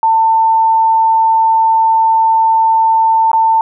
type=tone with dropouts; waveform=sine; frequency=895 Hz; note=A5; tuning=29 cents sharp; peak=-7 dBFS; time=0.03-3.61 s; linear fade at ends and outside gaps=1 ms; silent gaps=3.316-3.332 s; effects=none